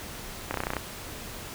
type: clicks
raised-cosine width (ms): 0.5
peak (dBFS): -13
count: 9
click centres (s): 0.51 / 0.542 / 0.573 / 0.604 / 0.636 / 0.669 / 0.704 / 0.735 / 0.767
effects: pink hiss -40 dBFS RMS until 1.54 s